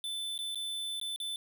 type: tone with dropouts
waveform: square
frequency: 3520 Hz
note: A7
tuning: in tune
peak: -35 dBFS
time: 0.04-1.36 s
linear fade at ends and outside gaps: 1 ms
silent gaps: 0.378-0.389 / 0.547-0.556 / 0.999-1.013 / 1.161-1.201 s
effects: none